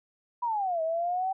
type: exponential two-way sweep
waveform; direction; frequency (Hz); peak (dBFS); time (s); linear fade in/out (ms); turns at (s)
sine; down then up; 987.8 to 636 to 774; -26; 0.42-1.33; 10; 0.82
effects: none